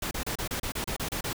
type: noise bursts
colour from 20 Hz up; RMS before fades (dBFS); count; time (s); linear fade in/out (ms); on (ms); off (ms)
pink; -32; 11; 0.02-1.331; 5; 91; 31
effects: none